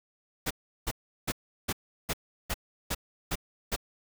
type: noise bursts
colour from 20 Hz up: pink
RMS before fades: -30 dBFS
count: 9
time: 0.46-3.763 s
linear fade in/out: 10 ms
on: 47 ms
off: 360 ms
effects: none